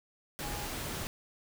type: tone in noise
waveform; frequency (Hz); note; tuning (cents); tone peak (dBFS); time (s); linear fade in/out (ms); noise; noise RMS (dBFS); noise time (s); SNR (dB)
sine; 827; G#5; -8; -44; 0.42-0.66; 0; pink; -38; 0.39-1.07; -9
effects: none